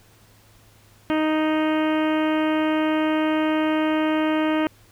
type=harmonic tone; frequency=311.1 Hz; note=D#4; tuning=in tune; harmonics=1 / 2 / 3 / 4 / 5 / 6 / 7 / 8 / 9 / 10; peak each=-20 / -26 / -30 / -32 / -34 / -36 / -37 / -38 / -39 / -40 dBFS; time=1.1-4.67 s; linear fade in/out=0 ms; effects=added 105 Hz sine -55 dBFS peak until 4.91 s + pink hiss -55 dBFS RMS until 4.91 s